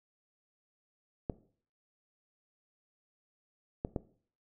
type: clicks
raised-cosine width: 2 ms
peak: -19 dBFS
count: 3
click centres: 1.298 / 3.849 / 3.962 s
effects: noise-tail reverb RT60 0.5 s tail -18 dB re dry